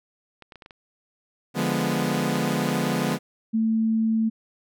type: clicks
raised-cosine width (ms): 0.3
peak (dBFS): -28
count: 6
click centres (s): 0.423 / 0.522 / 0.557 / 0.622 / 0.661 / 0.708
type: chord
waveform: sawtooth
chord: D diminished seventh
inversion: none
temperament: equal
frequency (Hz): 146.83 / 174.61 / 207.7 / 246.9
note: D3 / F3 / Ab3 / Cb4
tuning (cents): 0 / 0 / 0 / 0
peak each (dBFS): -25 / -24 / -24 / -23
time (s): 1.54-3.19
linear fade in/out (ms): 50
type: tone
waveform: sine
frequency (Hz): 222.5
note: A3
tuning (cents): +20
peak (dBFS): -19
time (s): 3.53-4.3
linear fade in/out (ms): 20
effects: none